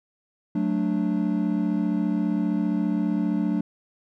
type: chord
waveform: triangle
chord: D major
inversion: first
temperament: equal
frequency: 185 / 220 / 293.7 Hz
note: F#3 / A3 / D4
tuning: 0 / 0 / 0 cents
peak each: -24 dBFS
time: 0.55-3.61 s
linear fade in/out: 5 ms
effects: none